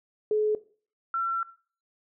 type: tone pair in turn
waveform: sine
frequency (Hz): 426.3 / 1353.4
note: G#4 / E6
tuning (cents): +45 / +45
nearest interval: octave + minor sixth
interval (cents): 2000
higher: second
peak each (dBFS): -21 / -25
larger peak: first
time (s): 0.31-0.55 / 1.14-1.43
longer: second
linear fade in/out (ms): 2
effects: noise-tail reverb RT60 0.4 s tail -17 dB re dry